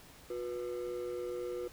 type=ring-modulated tone; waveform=triangle; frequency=425 Hz; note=G#4; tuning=40 cents sharp; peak=-31 dBFS; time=0.3-1.68 s; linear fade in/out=5 ms; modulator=64 Hz; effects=pink hiss -56 dBFS RMS until 1.72 s